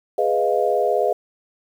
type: chord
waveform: sine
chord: F half-diminished seventh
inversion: first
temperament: equal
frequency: 415.3 / 493.9 / 622.3 / 698.5 Hz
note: Ab4 / Cb5 / Eb5 / F5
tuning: 0 / 0 / 0 / 0 cents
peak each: -22 dBFS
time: 0.18-1.13 s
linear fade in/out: 5 ms
effects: 8-bit